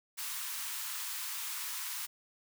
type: high-pass noise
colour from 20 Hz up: white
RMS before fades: -39 dBFS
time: 0.17-2.07 s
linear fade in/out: 20 ms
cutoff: 870 Hz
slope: 96 dB/octave
effects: none